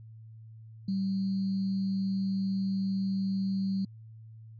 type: tone with sample-and-hold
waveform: sine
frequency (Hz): 193.3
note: G3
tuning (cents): -24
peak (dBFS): -27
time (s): 0.88-3.85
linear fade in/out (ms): 5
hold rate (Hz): 4410
effects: added 111 Hz sine -46 dBFS peak until 4.59 s + resampled to 11025 Hz